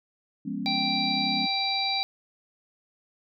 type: chord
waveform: sine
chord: C# dominant seventh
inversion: first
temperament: equal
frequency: 174.61 / 207.7 / 246.9 / 277.2 Hz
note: E#3 / G#3 / B3 / C#4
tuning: 0 / 0 / 0 / 0 cents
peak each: -37 / -33 / -35 / -34 dBFS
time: 0.45-1.47 s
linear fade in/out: 10 ms
type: harmonic tone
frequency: 784 Hz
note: G5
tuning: in tune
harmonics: 1 / 3 / 5 / 6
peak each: -30 / -32 / -28 / -31 dBFS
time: 0.66-2.03 s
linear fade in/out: 0 ms
effects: none